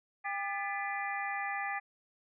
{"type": "harmonic tone with a mistuned harmonic", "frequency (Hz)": 399.7, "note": "G4", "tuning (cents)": 34, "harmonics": [2, 3, 4, 5, 6], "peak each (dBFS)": [-37, -42, -40, -39, -44], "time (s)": [0.24, 1.8], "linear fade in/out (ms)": 20, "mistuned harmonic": 4, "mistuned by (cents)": 140, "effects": []}